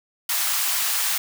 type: high-pass noise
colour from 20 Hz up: white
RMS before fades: -23 dBFS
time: 0.29-1.18 s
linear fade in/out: 5 ms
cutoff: 790 Hz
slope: 24 dB/octave
effects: none